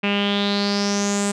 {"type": "tone with low-pass filter sweep", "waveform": "sawtooth", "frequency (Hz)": 202.2, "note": "G#3", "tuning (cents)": -46, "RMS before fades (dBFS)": -21, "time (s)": [0.03, 1.32], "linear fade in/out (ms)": 10, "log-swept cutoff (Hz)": [2600, 8200], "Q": 6.3, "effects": []}